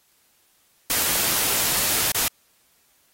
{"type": "noise with dropouts", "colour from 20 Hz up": "white", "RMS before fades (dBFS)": -22, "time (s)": [0.9, 2.28], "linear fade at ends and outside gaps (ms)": 1, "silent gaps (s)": [2.118, 2.147], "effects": ["white hiss -62 dBFS RMS until 3.13 s", "AAC 48 kbps"]}